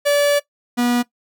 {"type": "tone pair in turn", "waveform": "45% pulse", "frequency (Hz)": [577, 242.6], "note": ["D5", "B3"], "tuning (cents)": [-31, -31], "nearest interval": "octave + minor third", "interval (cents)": 1500, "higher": "first", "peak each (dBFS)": [-13, -15], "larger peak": "first", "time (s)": [[0.05, 0.4], [0.77, 1.03]], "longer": "first", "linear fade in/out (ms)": 20, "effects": ["noise-tail reverb RT60 0.1 s tail -18 dB re dry"]}